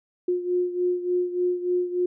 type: beating tone pair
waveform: sine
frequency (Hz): 357.2 / 360.6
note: F4 / F#4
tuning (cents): +39 / -45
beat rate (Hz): 3.4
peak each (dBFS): -23 / -28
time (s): 0.28-2.06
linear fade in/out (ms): 5
effects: none